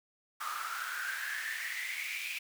pink noise with high-pass filter sweep, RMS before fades -38 dBFS, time 0.4-2.39 s, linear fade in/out 10 ms, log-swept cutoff 1200 to 2500 Hz, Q 9.6, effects none

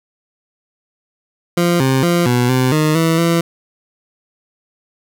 20% pulse tone with pitch steps, 173.2 / 132.6 / 173 / 122.7 / 128.5 / 154.2 / 163.5 / 168.1 Hz, F3 / C3 / F3 / B2 / C3 / D#3 / E3 / E3, -14 / +23 / -16 / -11 / -31 / -15 / -14 / +34 cents, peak -7 dBFS, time 1.57-3.41 s, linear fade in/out 5 ms, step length 230 ms, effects none

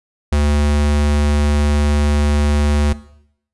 square tone, 73.42 Hz, D2, in tune, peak -13 dBFS, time 0.32-2.93 s, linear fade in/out 5 ms, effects noise-tail reverb RT60 0.7 s tail -17 dB re dry + resampled to 24000 Hz

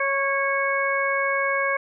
harmonic tone with a mistuned harmonic, 552 Hz, C#5, 7 cents flat, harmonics 1 / 2 / 3 / 4, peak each -26 / -26 / -26 / -26 dBFS, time 0-1.77 s, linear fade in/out 5 ms, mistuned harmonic 3, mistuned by -16 cents, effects none

